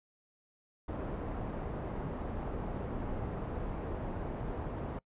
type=low-pass noise; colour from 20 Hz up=pink; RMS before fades=-38 dBFS; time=0.88-4.99 s; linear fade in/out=5 ms; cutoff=840 Hz; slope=12 dB/octave; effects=noise-tail reverb RT60 0.1 s tail -25 dB re dry + resampled to 8000 Hz